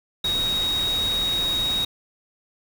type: tone in noise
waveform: sine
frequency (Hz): 3776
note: A#7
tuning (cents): +22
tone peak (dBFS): -21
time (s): 0.24-1.85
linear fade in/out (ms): 5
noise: pink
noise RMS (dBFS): -32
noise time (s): 0.24-1.85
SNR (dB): +8
effects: none